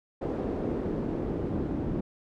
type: noise with band-pass filter sweep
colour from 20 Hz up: brown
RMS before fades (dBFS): -31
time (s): 0.21-2.01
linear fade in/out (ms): 10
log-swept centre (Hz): 420 to 280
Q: 1.5
effects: none